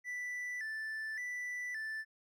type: tone with vibrato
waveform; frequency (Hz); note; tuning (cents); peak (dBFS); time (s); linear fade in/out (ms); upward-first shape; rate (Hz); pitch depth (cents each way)
triangle; 1865; A#6; 0; -36; 0.04-2.05; 50; square; 0.88; 100
effects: none